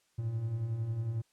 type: beating tone pair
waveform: triangle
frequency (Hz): 103.9 / 114.9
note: G#2 / A#2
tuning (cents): +1 / -25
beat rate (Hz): 11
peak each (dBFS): -39 / -30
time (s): 0.18-1.22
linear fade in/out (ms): 10
effects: white hiss -72 dBFS RMS until 1.32 s + low-pass 9000 Hz 12 dB/octave